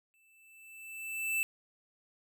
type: tone with exponential growth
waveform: square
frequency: 2647 Hz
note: E7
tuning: 7 cents sharp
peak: -28 dBFS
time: 0.14-1.43 s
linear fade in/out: 0 ms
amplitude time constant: 280 ms
effects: none